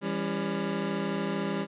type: chord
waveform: 25% pulse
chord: C# diminished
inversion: first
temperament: just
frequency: 166.31 / 199.57 / 277.2 Hz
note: E3 / G3 / C#4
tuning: +16 / +31 / 0 cents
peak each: -31 / -27 / -32 dBFS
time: 0.01-1.67 s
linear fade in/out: 50 ms
effects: resampled to 8000 Hz